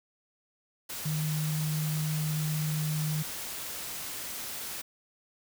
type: tone in noise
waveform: sine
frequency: 153.9 Hz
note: D#3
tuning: 19 cents flat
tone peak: -28 dBFS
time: 1.05-3.23 s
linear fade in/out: 10 ms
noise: white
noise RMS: -38 dBFS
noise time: 0.89-4.82 s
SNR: +7 dB
effects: none